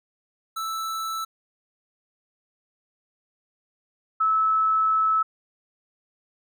square / sine tone pair in turn, 1318.5 / 1302.6 Hz, E6 / E6, 0 / -21 cents, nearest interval unison, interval 21 cents, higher first, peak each -28 / -18 dBFS, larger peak second, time 0.56-1.25 / 4.2-5.23 s, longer second, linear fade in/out 10 ms, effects none

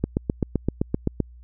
click train, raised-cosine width 3 ms, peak -8 dBFS, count 10, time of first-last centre 0.04-1.203 s, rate 7.74 Hz, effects added 60 Hz sine -43 dBFS peak until 1.43 s

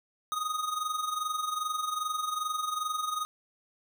square tone with amplitude modulation, 1244.5 Hz, D#6, in tune, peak -28 dBFS, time 0.32-3.25 s, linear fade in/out 0 ms, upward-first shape sine, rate 22.5 Hz, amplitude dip 65%, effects none

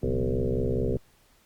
sine tone with frequency modulation, 186.3 Hz, F#3, 12 cents sharp, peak -23 dBFS, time 0.03-0.97 s, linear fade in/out 2 ms, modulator 64.8 Hz, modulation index 4.9, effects pink hiss -62 dBFS RMS until 1.45 s + Opus 48 kbps

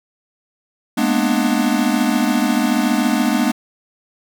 square tone cluster, 210.1 / 236.9 / 251.2 / 297.4 Hz, G#3 / A#3 / B3 / D4, +20 / +28 / +30 / +22 cents, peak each -21 dBFS, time 0.97-3.52 s, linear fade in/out 10 ms, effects none

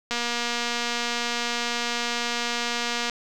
click train, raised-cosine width 0.2 ms, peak -10 dBFS, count 712, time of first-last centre 0.11-3.097 s, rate 238 Hz, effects none

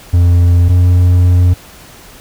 triangle tone pair in turn, 87.31 / 89.25 Hz, F2 / F2, 0 / +38 cents, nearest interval unison, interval 38 cents, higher second, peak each -3 dBFS, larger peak neither, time 0.13-0.69 / 0.69-1.54 s, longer second, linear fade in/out 10 ms, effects pink hiss -37 dBFS RMS until 2.2 s

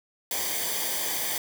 white noise with comb filter, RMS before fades -29 dBFS, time 0.31-1.38 s, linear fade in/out 2 ms, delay 0.74 ms, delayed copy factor -0.7, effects none

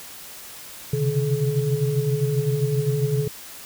sine tone cluster, 129.8 / 137.4 / 149.7 / 427.7 Hz, C3 / C#3 / D3 / A4, -13 / -15 / +33 / -49 cents, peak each -25 dBFS, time 0.93-3.28 s, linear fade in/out 5 ms, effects white hiss -40 dBFS RMS until 3.65 s

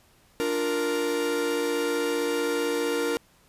45% pulse chord, Bb major, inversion first, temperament equal, 293.7 / 349.2 / 466.2 Hz, D4 / F4 / Bb4, 0 / 0 / 0 cents, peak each -31 / -32 / -26 dBFS, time 0.4-3.17 s, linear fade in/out 0 ms, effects pink hiss -60 dBFS RMS until 3.48 s + resampled to 32000 Hz

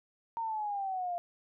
sine exponential sweep, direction down, 927 to 690 Hz, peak -32 dBFS, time 0.37-1.18 s, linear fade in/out 0 ms, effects none

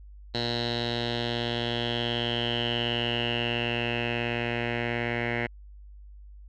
10% pulse tone with low-pass filter sweep, 118.6 Hz, A#2, 30 cents sharp, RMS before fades -29 dBFS, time 0.34-5.47 s, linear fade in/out 10 ms, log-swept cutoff 4000 to 2200 Hz, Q 9.1, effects added 50 Hz sine -44 dBFS peak until 6.48 s

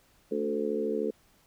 harmonic tone with a mistuned harmonic, 73.42 Hz, D2, in tune, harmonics 3 / 4 / 5 / 6 / 7, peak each -35 / -36 / -35 / -30 / -37 dBFS, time 0.31-1.11 s, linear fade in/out 10 ms, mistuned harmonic 4, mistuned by -17 cents, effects pink hiss -64 dBFS RMS until 1.46 s

